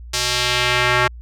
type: tone with band-pass filter sweep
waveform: square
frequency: 123.6 Hz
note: B2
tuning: 2 cents sharp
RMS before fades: -18 dBFS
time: 0.13-1.08 s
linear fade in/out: 10 ms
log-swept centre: 5600 to 1600 Hz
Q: 1.2
effects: added 59 Hz sine -33 dBFS peak until 1.21 s